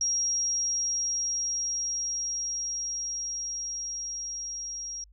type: tone with level ramp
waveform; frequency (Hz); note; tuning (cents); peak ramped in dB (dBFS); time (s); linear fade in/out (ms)
sine; 5630; F8; +13; -24 to -34; 0.01-5.04; 2
effects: added 50 Hz sine -53 dBFS peak until 5.12 s